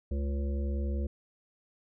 harmonic tone with a mistuned harmonic, 69.6 Hz, C#2, 8 cents sharp, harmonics 1 / 3 / 5 / 7 / 8, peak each -29 / -39 / -43 / -46 / -47 dBFS, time 0.11-1.07 s, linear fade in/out 5 ms, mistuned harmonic 3, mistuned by +41 cents, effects none

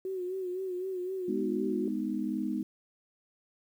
sine tone with vibrato, 370 Hz, F#4, in tune, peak -32 dBFS, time 0.05-1.88 s, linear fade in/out 2 ms, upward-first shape sine, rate 3.9 Hz, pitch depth 60 cents each way
sine chord, G# minor, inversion none, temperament just, 207.7 / 249.2 / 311.5 Hz, G#3 / B3 / D#4, 0 / +16 / +2 cents, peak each -34 dBFS, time 1.28-2.63 s, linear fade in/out 5 ms
effects 10-bit

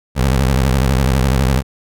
20% pulse tone with vibrato, 65.8 Hz, C2, 10 cents sharp, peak -7 dBFS, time 0.15-1.63 s, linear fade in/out 50 ms, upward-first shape sine, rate 12 Hz, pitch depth 170 cents each way, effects none

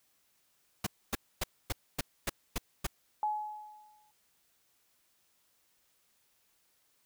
pink noise bursts, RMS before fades -32 dBFS, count 8, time 0.84-2.868 s, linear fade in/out 5 ms, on 26 ms, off 260 ms
sine tone with exponential decay, 848 Hz, G#5, 36 cents sharp, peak -27 dBFS, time 3.23-4.11 s, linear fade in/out 1 ms, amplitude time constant 190 ms
effects white hiss -72 dBFS RMS until 7.05 s

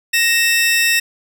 sawtooth tone pair together, 1864 / 2650 Hz, A#6 / E7, -1 / +9 cents, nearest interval tritone, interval 610 cents, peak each -12 dBFS, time 0.13-1 s, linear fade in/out 10 ms, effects none

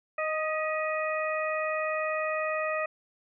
harmonic tone with a mistuned harmonic, 622.3 Hz, D#5, in tune, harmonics 1 / 2 / 3 / 4, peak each -30 / -33 / -35 / -36 dBFS, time 0.18-2.86 s, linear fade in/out 5 ms, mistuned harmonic 3, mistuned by +44 cents, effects none

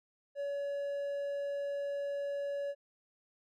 triangle tone, 566 Hz, C#5, 36 cents sharp, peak -32 dBFS, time 0.35-2.75 s, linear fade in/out 50 ms, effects none

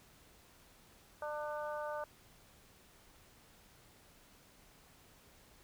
harmonic tone, 299.3 Hz, D4, 33 cents sharp, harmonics 2 / 3 / 4 / 5, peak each -40 / -44 / -46 / -48 dBFS, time 1.22-2.04 s, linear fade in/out 2 ms, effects pink hiss -63 dBFS RMS until 5.63 s

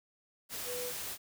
sine tone in noise, 493.9 Hz, B4, in tune, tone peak -38 dBFS, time 0.65-0.93 s, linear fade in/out 50 ms, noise white, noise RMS -40 dBFS, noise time 0.49-1.18 s, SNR -1 dB, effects none

